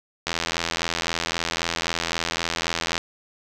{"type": "click train", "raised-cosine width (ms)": 0.2, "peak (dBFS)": -6, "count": 228, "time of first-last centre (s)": [0.27, 2.979], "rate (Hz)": 83.8, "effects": []}